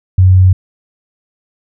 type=tone; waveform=sine; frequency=92.9 Hz; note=F#2; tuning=7 cents sharp; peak=-3 dBFS; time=0.18-0.53 s; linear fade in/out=5 ms; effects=none